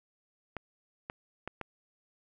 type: clicks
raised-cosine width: 0.5 ms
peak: -22 dBFS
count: 4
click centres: 0.567 / 1.099 / 1.476 / 1.613 s
effects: none